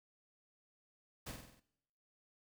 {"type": "noise with echo", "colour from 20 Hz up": "pink", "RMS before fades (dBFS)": -45, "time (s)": [1.26, 1.32], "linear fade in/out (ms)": 10, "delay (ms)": 47, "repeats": 6, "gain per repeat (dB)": -4, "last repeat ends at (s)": 1.602, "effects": ["noise-tail reverb RT60 0.9 s tail -21 dB re dry"]}